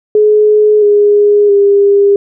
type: tone with pitch steps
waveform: sine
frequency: 423.6 / 412.7 / 402.1 Hz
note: G#4 / G#4 / G4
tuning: +34 / -11 / +44 cents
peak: -4 dBFS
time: 0.15-2.16 s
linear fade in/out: 2 ms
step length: 670 ms
effects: none